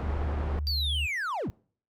pink low-pass noise, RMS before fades -35 dBFS, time 0-0.59 s, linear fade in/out 0 ms, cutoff 1200 Hz, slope 12 dB/octave
sine tone with vibrato, 73.42 Hz, D2, in tune, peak -28 dBFS, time 0.02-1.07 s, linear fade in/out 20 ms, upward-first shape triangle, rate 10 Hz, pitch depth 22 cents each way
triangle linear sweep, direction down, 4723 to 56.1 Hz, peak -27 dBFS, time 0.67-1.5 s, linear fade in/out 0 ms
effects noise-tail reverb RT60 0.5 s tail -26 dB re dry

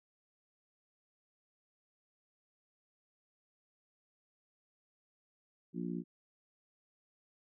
harmonic tone, 58.9 Hz, A#1, 19 cents sharp, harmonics 3 / 4 / 5 / 6, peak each -39 / -41 / -43 / -45 dBFS, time 5.73-6.04 s, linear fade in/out 50 ms, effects none

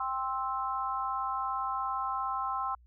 harmonic tone, 262.7 Hz, C4, 7 cents sharp, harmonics 3 / 4 / 5, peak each -36 / -33 / -35 dBFS, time 0-2.75 s, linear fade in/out 5 ms, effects added 60 Hz sine -56 dBFS peak until 2.86 s

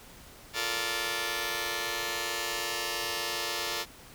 5% pulse chord, Bb major seventh, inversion second, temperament just, 349.6 / 437 / 466.2 / 582.7 Hz, F4 / A4 / Bb4 / D5, +2 / -12 / 0 / -14 cents, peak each -25 dBFS, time 0.53-3.86 s, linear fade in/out 50 ms, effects pink hiss -51 dBFS RMS until 4.14 s

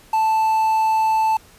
triangle tone with quantisation, 880 Hz, A5, in tune, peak -13 dBFS, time 0.13-1.37 s, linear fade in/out 5 ms, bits 6, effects pink hiss -49 dBFS RMS until 1.58 s + resampled to 32000 Hz

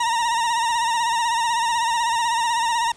40% pulse tone with vibrato, 932.3 Hz, A#5, in tune, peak -18 dBFS, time 0-2.92 s, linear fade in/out 5 ms, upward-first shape sine, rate 16 Hz, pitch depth 59 cents each way, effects pink hiss -49 dBFS RMS until 2.96 s + resampled to 22050 Hz

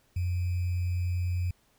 sine tone with sample-and-hold, 89 Hz, F2, 33 cents sharp, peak -26 dBFS, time 0.16-1.51 s, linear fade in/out 5 ms, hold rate 2450 Hz, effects pink hiss -67 dBFS RMS until 1.78 s

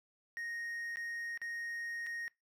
triangle tone with dropouts, 1864.7 Hz, A#6, in tune, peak -37 dBFS, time 0.37-2.28 s, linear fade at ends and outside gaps 0 ms, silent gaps 0.958-0.97 / 1.375-1.416 / 2.064-2.068 s, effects noise-tail reverb RT60 0.2 s tail -22 dB re dry

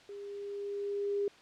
sine tone with level ramp, 404.3 Hz, G#4, 46 cents flat, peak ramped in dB -42 to -28 dBFS, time 0.09-1.28 s, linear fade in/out 2 ms, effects white hiss -57 dBFS RMS until 1.41 s + low-pass 4000 Hz 12 dB/octave

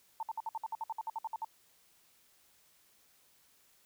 sine tone bursts, 895 Hz, A5, 29 cents sharp, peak -34 dBFS, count 15, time 0.2-1.447 s, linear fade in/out 2 ms, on 29 ms, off 58 ms, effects white hiss -67 dBFS RMS until 3.85 s

